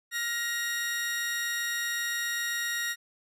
sawtooth tone pair together, 1407 / 1885.2 Hz, F6 / A#6, +12 / +19 cents, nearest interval perfect fourth, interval 507 cents, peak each -34 / -26 dBFS, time 0.11-2.96 s, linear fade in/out 50 ms, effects resampled to 32000 Hz

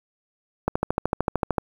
click train, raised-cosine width 1 ms, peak -7 dBFS, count 13, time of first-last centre 0.68-1.582 s, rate 13.3 Hz, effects 7-bit

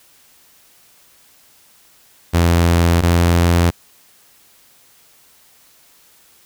sawtooth tone pair in turn, 85.2 / 85.94 Hz, F2 / F2, -42 / -27 cents, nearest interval unison, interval 15 cents, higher second, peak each -7 dBFS, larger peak neither, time 2.33-3.02 / 3.02-3.71 s, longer neither, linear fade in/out 20 ms, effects white hiss -51 dBFS RMS until 6.45 s

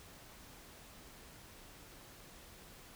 silence, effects pink hiss -56 dBFS RMS until 2.95 s

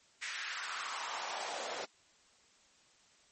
pink noise with high-pass filter sweep, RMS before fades -40 dBFS, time 0.21-1.86 s, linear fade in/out 20 ms, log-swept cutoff 2000 to 490 Hz, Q 2.4, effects white hiss -66 dBFS RMS until 3.31 s + MP3 32 kbps

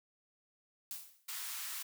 blue noise with exponential decay, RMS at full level -40 dBFS, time 0.91-1.29 s, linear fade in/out 1 ms, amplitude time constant 81 ms
white high-pass noise, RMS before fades -42 dBFS, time 1.28-1.83 s, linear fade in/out 10 ms, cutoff 980 Hz, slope 24 dB/octave
effects none

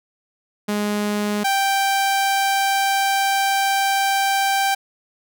sawtooth tone pair in turn, 207.7 / 784.2 Hz, G#3 / G5, 0 / 0 cents, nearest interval octave + major seventh, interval 2300 cents, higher second, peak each -16 / -13 dBFS, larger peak second, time 0.68-1.44 / 1.44-4.75 s, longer second, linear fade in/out 10 ms, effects none

